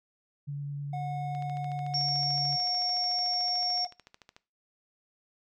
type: tone with vibrato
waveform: sine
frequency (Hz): 142.9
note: D3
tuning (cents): -47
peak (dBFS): -32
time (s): 0.47-2.57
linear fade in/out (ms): 20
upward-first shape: sine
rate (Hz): 9.5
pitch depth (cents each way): 8
type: tone with pitch glide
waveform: triangle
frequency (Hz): 728 to 723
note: F#5 to F#5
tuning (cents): -28 to -40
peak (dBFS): -32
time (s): 0.93-3.87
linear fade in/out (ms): 5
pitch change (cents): -12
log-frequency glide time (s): 1.88-3.31
type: click train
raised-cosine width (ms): 0.2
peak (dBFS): -32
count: 42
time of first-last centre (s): 1.35-4.365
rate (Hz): 13.6
type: tone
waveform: sine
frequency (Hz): 5500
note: F8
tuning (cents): -27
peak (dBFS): -27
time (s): 1.94-3.85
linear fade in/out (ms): 5
effects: noise-tail reverb RT60 0.3 s tail -19 dB re dry